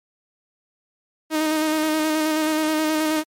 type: tone with vibrato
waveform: sawtooth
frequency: 311.1 Hz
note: D#4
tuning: in tune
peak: -15 dBFS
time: 1.3-3.24 s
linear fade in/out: 50 ms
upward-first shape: square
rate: 9.4 Hz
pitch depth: 20 cents each way
effects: MP3 64 kbps